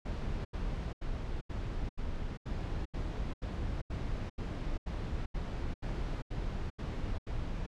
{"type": "noise bursts", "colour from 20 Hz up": "brown", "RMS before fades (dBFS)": -36, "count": 16, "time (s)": [0.05, 7.665], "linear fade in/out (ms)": 10, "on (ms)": 400, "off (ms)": 81, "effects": ["low-pass 5000 Hz 12 dB/octave"]}